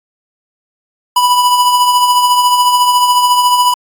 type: tone with tremolo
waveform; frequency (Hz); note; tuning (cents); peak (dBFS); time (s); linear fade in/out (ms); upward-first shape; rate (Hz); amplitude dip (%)
square; 987; B5; -1; -6; 1.16-3.74; 5; triangle; 14; 50
effects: AAC 64 kbps